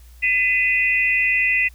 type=tone cluster; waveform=sine; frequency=2013 / 2494 / 2713 Hz; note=B6 / D#7 / E7; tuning=+33 / +3 / +49 cents; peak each=-19 / -19 / -24 dBFS; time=0.22-1.69 s; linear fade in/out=20 ms; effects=added 60 Hz sine -42 dBFS peak until 1.74 s + white hiss -55 dBFS RMS until 1.74 s